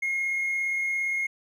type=tone with amplitude modulation; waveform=triangle; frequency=2150 Hz; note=C7; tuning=47 cents sharp; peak=-21 dBFS; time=0.02-1.27 s; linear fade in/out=10 ms; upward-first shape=sine; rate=37.4 Hz; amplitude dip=25%; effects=tanh soft clip ceiling -20 dBFS